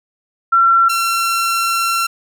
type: tone pair in turn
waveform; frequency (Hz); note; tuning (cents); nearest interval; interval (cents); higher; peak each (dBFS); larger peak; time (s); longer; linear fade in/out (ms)
sine / sawtooth; 1358 / 1358; F6 / F6; -49 / -49; unison; 0; neither; -8 / -11; first; 0.52-0.89 / 0.89-2.07; second; 10
effects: none